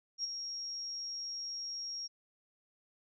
sine tone with ADSR envelope, 5588 Hz, F8, in tune, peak -31 dBFS, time 0.18-2.08 s, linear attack 60 ms, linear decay 18 ms, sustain -7 dB, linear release 22 ms, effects none

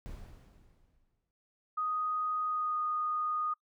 brown noise with exponential decay, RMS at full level -42 dBFS, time 0.06-1.31 s, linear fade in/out 0 ms, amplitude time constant 270 ms
sine tone with pitch glide, 1246 to 1233.8 Hz, D#6 to D#6, +2 to -15 cents, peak -30 dBFS, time 1.77-3.54 s, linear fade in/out 10 ms, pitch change -17 cents, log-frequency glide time 2.46-2.79 s
effects noise-tail reverb RT60 0.1 s tail -23 dB re dry

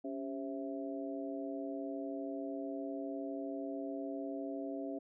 harmonic tone with a mistuned harmonic, 132.7 Hz, C3, 25 cents sharp, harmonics 2 / 3 / 4 / 5, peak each -40 / -46 / -47 / -44 dBFS, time 0.04-4.99 s, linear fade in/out 10 ms, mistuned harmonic 2, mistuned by +86 cents, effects none

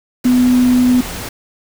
sine tone in noise, 249.6 Hz, B3, 19 cents sharp, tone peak -8 dBFS, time 0.25-1.01 s, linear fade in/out 5 ms, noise pink, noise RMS -26 dBFS, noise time 0.24-1.29 s, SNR +15 dB, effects none

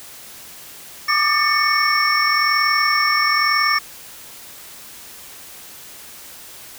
sine tone cluster, 1172 / 1213 / 1789 / 2216 / 5450 Hz, D6 / D#6 / A6 / C#7 / F8, -4 / -44 / +28 / -1 / -43 cents, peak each -21 dBFS, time 1.08-3.79 s, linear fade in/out 10 ms, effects white hiss -39 dBFS RMS until 6.78 s

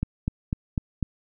click train, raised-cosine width 5 ms, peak -12 dBFS, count 5, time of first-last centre 0.03-1.028 s, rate 4.01 Hz, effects none

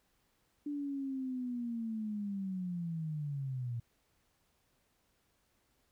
sine linear sweep, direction down, 293.7 to 115.6 Hz, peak -35 dBFS, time 0.66-3.8 s, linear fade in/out 5 ms, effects pink hiss -75 dBFS RMS until 5.91 s

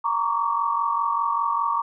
sine tone cluster, 929 / 1115 / 1160 Hz, A#5 / C#6 / D6, -6 / +10 / -22 cents, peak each -25 dBFS, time 0.04-1.82 s, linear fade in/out 10 ms, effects none

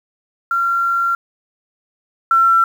sine tone pair in turn, 1374 / 1351.2 Hz, F6 / E6, -29 / +42 cents, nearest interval unison, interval 29 cents, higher first, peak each -14 / -9 dBFS, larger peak second, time 0.51-1.15 / 2.31-2.64 s, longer first, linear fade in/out 2 ms, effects 7-bit

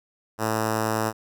5% pulse tone with notch filter, 110 Hz, A2, in tune, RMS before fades -25 dBFS, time 0.38-1.13 s, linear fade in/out 50 ms, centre 3300 Hz, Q 1.5, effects none

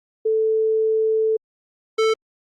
sine / square tone pair in turn, 440 / 441.6 Hz, A4 / A4, 0 / +6 cents, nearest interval unison, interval 6 cents, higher second, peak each -16 dBFS, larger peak neither, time 0.25-1.37 / 1.98-2.14 s, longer first, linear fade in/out 10 ms, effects low-pass 5000 Hz 12 dB/octave + Opus 48 kbps

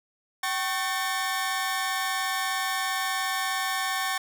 sawtooth tone cluster, 767 / 1102 / 1797 Hz, G5 / C#6 / A6, -38 / -11 / +36 cents, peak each -27 dBFS, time 0.43-4.18 s, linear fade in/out 5 ms, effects none

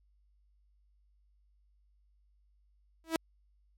sawtooth tone with exponential growth, 325.1 Hz, E4, 24 cents flat, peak -20 dBFS, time 3.04-3.16 s, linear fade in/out 1 ms, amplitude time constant 24 ms, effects added 50 Hz sine -65 dBFS peak until 3.77 s + MP3 64 kbps

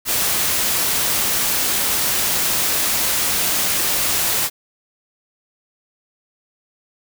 white noise, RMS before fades -19 dBFS, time 0.05-4.5 s, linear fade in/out 50 ms, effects none

